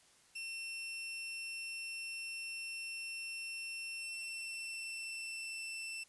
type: tone with pitch glide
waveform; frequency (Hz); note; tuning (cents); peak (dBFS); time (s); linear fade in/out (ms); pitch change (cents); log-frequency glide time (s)
sawtooth; 2700 to 2675; E7 to E7; +41 to +25; -38; 0.35-6.04; 10; -16; 3.97-5.63
effects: white hiss -66 dBFS RMS until 6.08 s + resampled to 24000 Hz